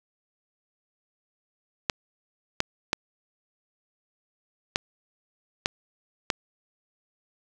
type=clicks; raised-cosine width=0.2 ms; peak=-5 dBFS; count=6; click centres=1.898 / 2.604 / 2.931 / 4.759 / 5.659 / 6.302 s; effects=none